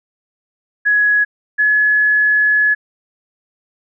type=tone pair in turn; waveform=sine; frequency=1678 / 1700.4 Hz; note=G#6 / G#6; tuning=+17 / +40 cents; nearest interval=unison; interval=23 cents; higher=second; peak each=-10 dBFS; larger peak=neither; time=0.85-1.25 / 1.58-2.75 s; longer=second; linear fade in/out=20 ms; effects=none